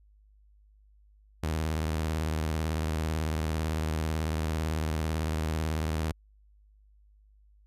sawtooth tone with vibrato, 78.7 Hz, D#2, 20 cents sharp, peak -24 dBFS, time 1.43-6.12 s, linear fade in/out 5 ms, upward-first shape sine, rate 18 Hz, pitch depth 100 cents each way, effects added 51 Hz sine -57 dBFS peak until 7.66 s + resampled to 32000 Hz

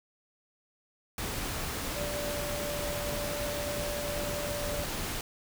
sine tone in noise, 584 Hz, D5, 10 cents flat, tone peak -35 dBFS, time 1.96-4.84 s, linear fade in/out 2 ms, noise pink, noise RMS -35 dBFS, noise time 1.18-5.21 s, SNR -3 dB, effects none

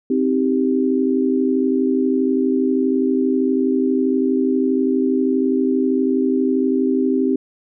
sine chord, C minor, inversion none, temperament just, 261.6 / 314 / 392.4 Hz, C4 / Eb4 / G4, 0 / +16 / +2 cents, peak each -17 / -22 / -20 dBFS, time 0.1-7.36 s, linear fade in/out 5 ms, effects none

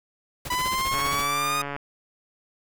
pink noise with tremolo, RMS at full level -32 dBFS, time 0.45-1.25 s, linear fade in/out 2 ms, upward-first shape sine, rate 15 Hz, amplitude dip 80%
sawtooth exponential sweep, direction up, 987.8 to 1244.5 Hz, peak -20 dBFS, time 0.5-1.62 s, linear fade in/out 5 ms
click train, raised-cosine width 0.5 ms, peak -17 dBFS, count 118, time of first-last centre 0.94-1.764 s, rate 142 Hz
effects none

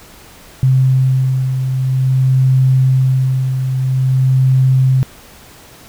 sine beating tone pair, 130.81 / 131.31 Hz, C3 / C3, 0 / +7 cents, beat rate 0.5 Hz, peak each -10 / -19 dBFS, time 0.63-5.03 s, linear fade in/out 0 ms, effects pink hiss -40 dBFS RMS until 5.88 s

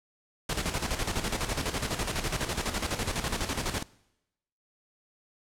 pink noise with tremolo, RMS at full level -29 dBFS, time 0.49-3.83 s, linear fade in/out 5 ms, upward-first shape square, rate 12 Hz, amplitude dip 60%, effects noise-tail reverb RT60 0.9 s tail -22 dB re dry + low-pass 10000 Hz 12 dB/octave

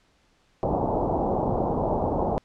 white low-pass noise, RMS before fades -25 dBFS, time 0.63-2.38 s, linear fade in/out 0 ms, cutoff 890 Hz, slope 48 dB/octave, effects pink hiss -64 dBFS RMS until 2.44 s + low-pass 6000 Hz 12 dB/octave

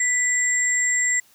sine tone pair together, 1975.5 / 7458 Hz, B6 / A#8, 0 / 0 cents, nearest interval octave + major seventh, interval 2300 cents, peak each -21 dBFS, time 0-1.2 s, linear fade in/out 5 ms, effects white hiss -56 dBFS RMS until 1.34 s

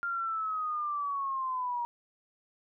sine linear sweep, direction down, 1400 to 946 Hz, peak -30 dBFS, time 0.03-1.85 s, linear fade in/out 0 ms, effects none

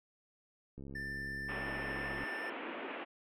click train, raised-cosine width 3 ms, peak -35 dBFS, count 101, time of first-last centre 0.78-2.236 s, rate 68.7 Hz
triangle tone with vibrato, 1779 Hz, A6, 19 cents sharp, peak -38 dBFS, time 0.95-2.5 s, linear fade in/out 5 ms, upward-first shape triangle, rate 19 Hz, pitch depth 11 cents each way
pink band-pass noise, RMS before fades -43 dBFS, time 1.48-3.05 s, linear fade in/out 20 ms, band 240 to 2900 Hz, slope 48 dB/octave
effects none

